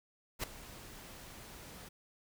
pink noise with ADSR envelope, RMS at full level -34 dBFS, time 0.39-1.89 s, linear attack 45 ms, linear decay 5 ms, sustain -17 dB, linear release 11 ms, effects none

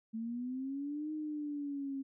sine linear two-way sweep, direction up then down, 220 to 309.6 to 269.3 Hz, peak -36 dBFS, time 0.13-2.03 s, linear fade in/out 20 ms, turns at 1.12 s, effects none

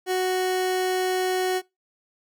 30% pulse tone, 370 Hz, F#4, in tune, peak -19 dBFS, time 0.06-1.62 s, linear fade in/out 50 ms, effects noise-tail reverb RT60 0.2 s tail -23 dB re dry

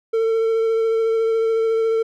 triangle tone with vibrato, 449.9 Hz, A4, 39 cents sharp, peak -14 dBFS, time 0.13-2.03 s, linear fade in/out 10 ms, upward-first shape sine, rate 14 Hz, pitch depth 14 cents each way, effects none

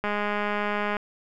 click train, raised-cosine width 0.5 ms, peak -13 dBFS, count 193, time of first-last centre 0.04-0.968 s, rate 207 Hz, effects none

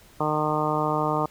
harmonic tone, 152.5 Hz, D#3, 34 cents flat, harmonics 1 / 2 / 3 / 4 / 5 / 6 / 7 / 8, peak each -30 / -30 / -30 / -30 / -30 / -30 / -30 / -30 dBFS, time 0.2-1.26 s, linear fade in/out 5 ms, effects pink hiss -53 dBFS RMS until 1.3 s

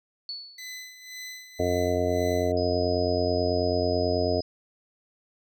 sine tone with exponential decay, 4435 Hz, C#8, in tune, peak -30 dBFS, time 0.29-0.85 s, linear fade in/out 1 ms, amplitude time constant 120 ms
20% pulse tone with tremolo, 2013 Hz, B6, 33 cents sharp, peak -31 dBFS, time 0.58-2.52 s, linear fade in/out 5 ms, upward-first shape sine, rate 1.9 Hz, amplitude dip 70%
harmonic tone, 89.2 Hz, F2, 37 cents sharp, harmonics 1 / 2 / 3 / 4 / 5 / 6 / 7 / 8, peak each -30 / -39 / -31 / -32 / -28 / -37 / -27 / -35 dBFS, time 1.59-4.41 s, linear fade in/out 10 ms
sine tone, 5020 Hz, D#8, 15 cents sharp, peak -36 dBFS, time 2.57-4.42 s, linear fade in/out 2 ms
effects none

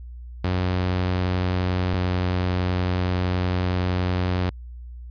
sawtooth tone pair in turn, 91.2 / 90.78 Hz, F#2 / F#2, -24 / -32 cents, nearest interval unison, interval 8 cents, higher first, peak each -17 dBFS, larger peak neither, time 0.44-1.94 / 1.94-4.5 s, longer second, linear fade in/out 5 ms, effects added 60 Hz sine -35 dBFS peak until 5.1 s + resampled to 11025 Hz

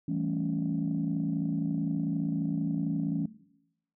sine chord, A dominant seventh, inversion second, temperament equal with one note detuned, 164.81 / 196 / 220 / 278.9 Hz, E3 / G3 / A3 / C#4, 0 / 0 / 0 / +11 cents, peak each -31 / -36 / -36 / -31 dBFS, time 0.08-3.26 s, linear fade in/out 5 ms, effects noise-tail reverb RT60 0.8 s tail -17 dB re dry + tanh soft clip ceiling -20 dBFS

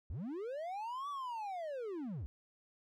triangle linear two-way sweep, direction up then down, 57 to 1167 to 57 Hz, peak -37 dBFS, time 0.1-2.26 s, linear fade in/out 0 ms, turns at 1.09 s, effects none

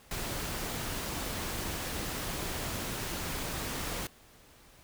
pink noise, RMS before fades -36 dBFS, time 0.11-4.07 s, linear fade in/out 2 ms, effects pink hiss -58 dBFS RMS until 4.83 s

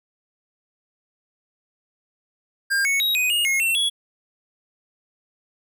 square tone with pitch steps, 1604 / 2212 / 3813 / 2498 / 2856 / 2159 / 2704 / 3363 Hz, G6 / C#7 / A#7 / D#7 / F7 / C#7 / E7 / G#7, +39 / -4 / +38 / +6 / +38 / -46 / +43 / +21 cents, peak -19 dBFS, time 2.7-3.9 s, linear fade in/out 20 ms, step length 150 ms, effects none

